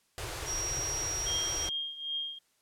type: band-stop noise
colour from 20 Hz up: pink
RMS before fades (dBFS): -38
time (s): 0.18-1.69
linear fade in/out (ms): 0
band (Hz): 150 to 300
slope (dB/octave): 96
type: tone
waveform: sine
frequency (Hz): 5680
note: F8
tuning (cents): +28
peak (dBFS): -32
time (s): 0.45-1.7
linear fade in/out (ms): 50
type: tone with tremolo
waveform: sine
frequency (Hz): 3225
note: G7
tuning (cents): +48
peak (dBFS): -30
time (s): 1.26-2.39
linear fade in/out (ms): 10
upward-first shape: triangle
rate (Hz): 2.5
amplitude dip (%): 80
effects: white hiss -71 dBFS RMS until 2.61 s + low-pass 11000 Hz 12 dB/octave